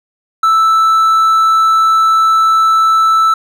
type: tone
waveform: triangle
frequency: 1318.5 Hz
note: E6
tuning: in tune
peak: -5 dBFS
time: 0.43-3.34 s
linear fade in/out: 5 ms
effects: none